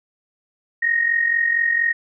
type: tone with amplitude modulation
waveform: sine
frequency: 1864.7 Hz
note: A#6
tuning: in tune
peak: -13 dBFS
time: 0.82-1.93 s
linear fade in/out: 10 ms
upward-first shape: sine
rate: 44.3 Hz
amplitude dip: 65%
effects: none